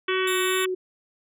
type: tone with vibrato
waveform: sine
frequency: 370 Hz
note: F#4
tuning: in tune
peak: -24 dBFS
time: 0.08-0.75 s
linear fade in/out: 10 ms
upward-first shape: sine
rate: 2.4 Hz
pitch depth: 18 cents each way
type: harmonic tone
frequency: 376.6 Hz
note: F#4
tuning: 31 cents sharp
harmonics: 3 / 4 / 5 / 6 / 7 / 8 / 9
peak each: -30 / -31 / -32 / -33 / -33 / -34 / -35 dBFS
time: 0.08-0.66 s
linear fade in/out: 5 ms
type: tone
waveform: 10% pulse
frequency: 3667 Hz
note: A#7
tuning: 29 cents flat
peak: -22 dBFS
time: 0.27-0.65 s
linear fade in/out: 5 ms
effects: resampled to 32000 Hz